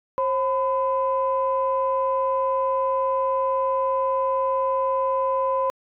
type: tone pair together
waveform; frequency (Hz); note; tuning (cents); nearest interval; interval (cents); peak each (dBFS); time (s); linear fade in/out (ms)
sine; 534 / 1008.1; C5 / B5; +35 / +35; major seventh; 1100; -22 / -22; 0.18-5.7; 0
effects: tanh soft clip ceiling -12 dBFS